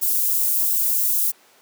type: high-pass noise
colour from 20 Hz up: white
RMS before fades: -20 dBFS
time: 0.01-1.32 s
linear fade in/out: 20 ms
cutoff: 12000 Hz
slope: 12 dB/octave
effects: pink hiss -53 dBFS RMS until 1.61 s + high-pass 400 Hz 12 dB/octave